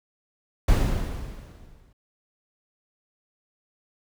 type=noise with exponential decay; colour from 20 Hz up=brown; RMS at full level=-17 dBFS; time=0.68-1.93 s; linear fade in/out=5 ms; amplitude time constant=270 ms; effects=none